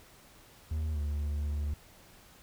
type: tone with pitch glide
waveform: triangle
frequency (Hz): 77.78 to 73.41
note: D#2 to D2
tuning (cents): 0 to 0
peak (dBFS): -28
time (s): 0.71-1.74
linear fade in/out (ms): 5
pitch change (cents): -100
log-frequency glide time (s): 0.92-0.99
effects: pink hiss -57 dBFS RMS until 2.42 s